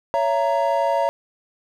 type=chord; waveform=triangle; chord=A# diminished; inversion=first; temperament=just; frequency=559.4 / 671.3 / 932.3 Hz; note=C#5 / E5 / A#5; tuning=+16 / +31 / 0 cents; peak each=-20 dBFS; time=0.14-1.09 s; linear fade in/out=0 ms; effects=none